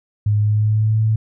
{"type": "tone with pitch glide", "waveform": "sine", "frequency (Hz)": [104.7, 109.78], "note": ["G#2", "A2"], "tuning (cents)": [15, -3], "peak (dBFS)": -13, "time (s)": [0.26, 1.16], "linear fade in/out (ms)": 5, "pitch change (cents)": 82, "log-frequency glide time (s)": [0.37, 1], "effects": []}